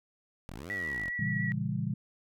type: linear two-way sweep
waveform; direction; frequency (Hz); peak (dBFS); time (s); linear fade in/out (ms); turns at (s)
10% pulse; up then down; 35.48 to 104.1 to 36.41; -33; 0.49-1.1; 0; 0.72
type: tone with vibrato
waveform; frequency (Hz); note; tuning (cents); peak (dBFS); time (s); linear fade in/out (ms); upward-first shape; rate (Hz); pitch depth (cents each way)
sine; 1934; B6; -37; -32; 0.7-1.52; 0; triangle; 7.2; 21
type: chord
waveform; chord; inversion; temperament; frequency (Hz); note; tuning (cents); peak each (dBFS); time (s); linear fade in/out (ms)
sine; A# diminished seventh; none; just; 116.54 / 139.85 / 167.82 / 201.4; A#2 / C#3 / E3 / G3; 0 / +16 / +31 / +47; -35; 1.19-1.94; 5
effects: none